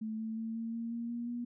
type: tone with pitch steps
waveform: sine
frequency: 218.8 / 221.7 / 224.7 / 227.7 / 230.7 / 233.8 / 237 / 240.1 Hz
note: A3 / A3 / A3 / A#3 / A#3 / A#3 / A#3 / B3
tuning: -9 / +13 / +37 / -40 / -18 / +5 / +29 / -49 cents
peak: -35 dBFS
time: 0.01-1.45 s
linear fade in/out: 10 ms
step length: 180 ms
effects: none